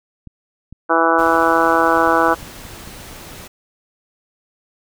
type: clicks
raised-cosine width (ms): 5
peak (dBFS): -24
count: 8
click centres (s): 0.273 / 0.726 / 1.974 / 2.075 / 2.284 / 2.429 / 2.652 / 2.875
type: harmonic tone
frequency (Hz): 164.81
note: E3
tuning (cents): 0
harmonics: 2 / 3 / 4 / 5 / 6 / 7 / 8 / 9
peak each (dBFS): -20 / -20 / -20 / -20 / -20 / -20 / -20 / -20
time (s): 0.89-2.35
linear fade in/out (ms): 20
type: noise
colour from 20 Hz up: pink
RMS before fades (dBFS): -36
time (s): 1.18-3.48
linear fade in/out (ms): 10
effects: none